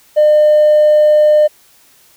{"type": "tone with hard clipping", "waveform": "sine", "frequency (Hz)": 604, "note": "D5", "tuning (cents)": 48, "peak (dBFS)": -6, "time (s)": [0.16, 1.48], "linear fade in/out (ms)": 20, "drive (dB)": 1, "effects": ["white hiss -48 dBFS RMS until 2.16 s"]}